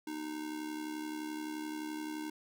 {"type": "tone with amplitude modulation", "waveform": "square", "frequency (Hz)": 307.8, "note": "D#4", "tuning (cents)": -19, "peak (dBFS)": -36, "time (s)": [0.07, 2.3], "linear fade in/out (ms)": 5, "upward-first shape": "sine", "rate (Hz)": 71.6, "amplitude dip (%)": 60, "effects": []}